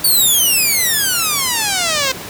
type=exponential sweep; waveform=5% pulse; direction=down; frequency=4599 to 514 Hz; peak=-3 dBFS; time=0.04-2.12 s; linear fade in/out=5 ms; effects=pink hiss -29 dBFS RMS until 2.29 s + high-pass 100 Hz 12 dB/octave